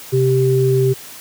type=tone pair together; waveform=sine; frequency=130.2 / 390.8 Hz; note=C3 / G4; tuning=-8 / -5 cents; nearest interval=octave + perfect fifth; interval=1903 cents; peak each=-14 dBFS; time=0.12-0.94 s; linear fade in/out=20 ms; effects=white hiss -36 dBFS RMS until 1.2 s + high-pass 80 Hz 12 dB/octave

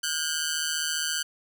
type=ring-modulated tone; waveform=10% pulse; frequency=1515 Hz; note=F#6; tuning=40 cents sharp; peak=-15 dBFS; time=0.03-1.23 s; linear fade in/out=10 ms; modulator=77.4 Hz; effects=none

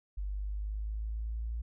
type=exponential sweep; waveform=sine; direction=up; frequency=48.92 to 57.3 Hz; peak=-33 dBFS; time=0.17-1.62 s; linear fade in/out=10 ms; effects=none

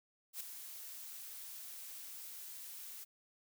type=noise with ADSR envelope; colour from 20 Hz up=blue; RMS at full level=-41 dBFS; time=0.33-3.05 s; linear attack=75 ms; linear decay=5 ms; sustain=-8 dB; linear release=21 ms; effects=none

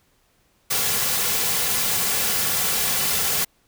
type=noise with comb filter; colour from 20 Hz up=white; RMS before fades=-22 dBFS; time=0.7-3.45 s; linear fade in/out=10 ms; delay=3.2 ms; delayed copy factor=-0.55; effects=pink hiss -63 dBFS RMS until 3.67 s

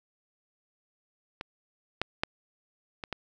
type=clicks; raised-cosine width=0.3 ms; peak=-20 / -11 / -10 / -20 / -17 dBFS; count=5; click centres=1.411 / 2.016 / 2.235 / 3.038 / 3.127 s; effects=none

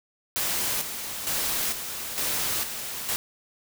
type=noise with tremolo; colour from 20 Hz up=white; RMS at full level=-27 dBFS; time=0.36-3.16 s; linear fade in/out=0 ms; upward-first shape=square; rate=1.1 Hz; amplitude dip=55%; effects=none

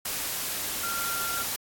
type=tone in noise; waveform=sine; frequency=1380 Hz; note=F6; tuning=21 cents flat; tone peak=-31 dBFS; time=0.83-1.43 s; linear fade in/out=5 ms; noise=white; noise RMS=-31 dBFS; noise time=0.05-1.56 s; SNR=-3 dB; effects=AAC 64 kbps

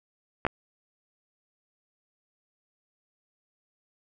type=clicks; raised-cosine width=0.5 ms; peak=-10 dBFS; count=2; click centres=0.451 / 0.466 s; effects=none

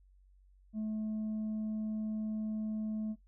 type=tone with tanh clipping; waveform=sine; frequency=216.2 Hz; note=A3; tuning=30 cents flat; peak=-34 dBFS; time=0.73-3.16 s; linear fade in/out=50 ms; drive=2 dB; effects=noise-tail reverb RT60 0.1 s tail -17 dB re dry + added 47 Hz sine -60 dBFS peak until 3.27 s

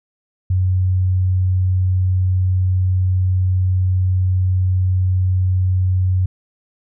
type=tone; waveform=sine; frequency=92.5 Hz; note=F#2; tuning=in tune; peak=-13 dBFS; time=0.5-6.26 s; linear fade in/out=5 ms; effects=none

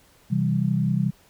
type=chord; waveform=sine; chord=C major; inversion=none; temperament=equal; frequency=130.81 / 164.81 / 196 Hz; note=C3 / E3 / G3; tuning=0 / 0 / 0 cents; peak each=-24 dBFS; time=0.3-1.11 s; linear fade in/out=20 ms; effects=pink hiss -57 dBFS RMS until 1.29 s

